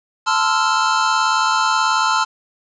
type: chord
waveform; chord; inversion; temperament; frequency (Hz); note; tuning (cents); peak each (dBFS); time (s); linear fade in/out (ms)
square; F major seventh; first; equal with one note detuned; 880 / 1034.5 / 1318.5 / 1396.9; A5 / C6 / E6 / F6; 0 / -20 / 0 / 0; -21; 0.26-2.25; 20
effects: resampled to 16000 Hz + 7-bit